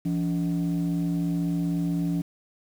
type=tone pair together; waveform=sine; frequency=170.67 / 286.8 Hz; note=F3 / D4; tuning=-40 / -41 cents; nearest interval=major sixth; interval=899 cents; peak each=-23 / -26 dBFS; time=0.05-2.22 s; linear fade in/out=10 ms; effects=tanh soft clip ceiling -20 dBFS + 8-bit